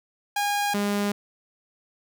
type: tone pair in turn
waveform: sawtooth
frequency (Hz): 817 / 203.8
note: G#5 / G#3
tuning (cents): -29 / -32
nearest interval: 2 octaves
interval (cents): 2403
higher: first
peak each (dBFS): -19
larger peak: neither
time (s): 0.36-0.74 / 0.74-1.12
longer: neither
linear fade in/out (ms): 5
effects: none